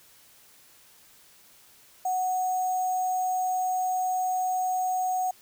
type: tone with sample-and-hold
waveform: sine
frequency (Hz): 740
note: F#5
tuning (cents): 0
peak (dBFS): -24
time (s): 2.05-5.31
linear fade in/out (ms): 5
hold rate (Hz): 7350
effects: white hiss -56 dBFS RMS until 5.41 s